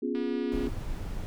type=chord; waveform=sine; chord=C# dominant seventh; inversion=third; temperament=equal; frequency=246.9 / 277.2 / 349.2 / 415.3 Hz; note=B3 / C#4 / E#4 / G#4; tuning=0 / 0 / 0 / 0 cents; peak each=-32 / -33 / -34 / -34 dBFS; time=0.02-0.69 s; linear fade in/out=10 ms
type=click train; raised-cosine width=0.3 ms; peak=-31 dBFS; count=126; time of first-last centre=0.15-0.669 s; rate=241 Hz
type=noise; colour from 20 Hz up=brown; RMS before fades=-34 dBFS; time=0.52-1.26 s; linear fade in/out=0 ms
effects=none